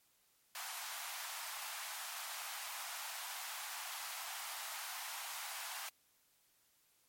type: high-pass noise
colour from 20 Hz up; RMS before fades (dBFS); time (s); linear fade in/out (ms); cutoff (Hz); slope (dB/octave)
pink; -45; 0.55-5.89; 2; 720; 48
effects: white hiss -73 dBFS RMS until 7.08 s + MP3 64 kbps